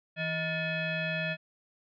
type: tone with frequency modulation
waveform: sine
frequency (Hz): 957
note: A#5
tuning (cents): +45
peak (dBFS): -29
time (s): 0.16-1.37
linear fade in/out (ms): 50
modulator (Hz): 794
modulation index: 2.5
effects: none